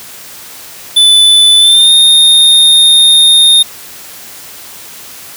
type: tone with pitch glide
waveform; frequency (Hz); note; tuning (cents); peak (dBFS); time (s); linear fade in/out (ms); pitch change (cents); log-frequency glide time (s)
square; 3499 to 3671; A7 to A#7; -10 to -27; -3; 0.96-3.63; 10; +83; 1.59-1.92
effects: white hiss -30 dBFS RMS until 5.36 s + high-pass 60 Hz 12 dB/octave